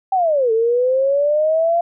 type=linear two-way sweep; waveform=sine; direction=down then up; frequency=784 to 440 to 691 Hz; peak=-13 dBFS; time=0.12-1.81 s; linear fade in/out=5 ms; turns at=0.52 s; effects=none